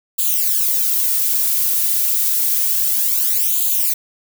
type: noise with flanger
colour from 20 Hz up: violet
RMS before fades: -17 dBFS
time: 0.18-3.94 s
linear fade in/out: 10 ms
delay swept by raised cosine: 0.27 to 3.47 ms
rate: 0.29 Hz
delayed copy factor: +0.95
effects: none